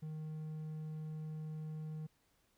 triangle tone, 155.56 Hz, D#3, in tune, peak -39 dBFS, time 0.02-2.07 s, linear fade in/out 10 ms, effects pink hiss -75 dBFS RMS until 2.57 s

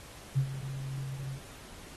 sine tone with ADSR envelope, 135 Hz, C#3, 45 cents flat, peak -22 dBFS, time 0.35-1.4 s, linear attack 26 ms, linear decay 84 ms, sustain -13 dB, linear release 66 ms, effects pink hiss -50 dBFS RMS until 1.96 s + AAC 32 kbps

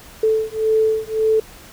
sine beating tone pair, 437.9 / 439.7 Hz, A4 / A4, -8 / -1 cents, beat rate 1.8 Hz, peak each -18 dBFS, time 0.23-1.4 s, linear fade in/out 5 ms, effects pink hiss -42 dBFS RMS until 1.72 s

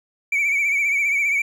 triangle tone with vibrato, 2282 Hz, C#7, 50 cents sharp, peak -15 dBFS, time 0.32-1.42 s, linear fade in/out 5 ms, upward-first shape sine, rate 15 Hz, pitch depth 61 cents each way, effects tanh soft clip ceiling -11 dBFS

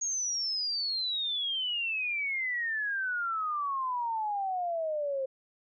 sine exponential sweep, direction down, 6645 to 523.3 Hz, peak -29 dBFS, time 0.01-5.26 s, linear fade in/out 10 ms, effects none

